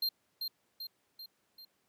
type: tone with echo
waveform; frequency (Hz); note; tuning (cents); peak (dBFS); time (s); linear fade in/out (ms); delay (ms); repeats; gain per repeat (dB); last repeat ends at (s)
square; 4186; C8; 0; -30; 0.02-0.09; 5; 390; 4; -5; 1.65
effects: pink hiss -75 dBFS RMS until 1.88 s + high-pass 150 Hz 12 dB/octave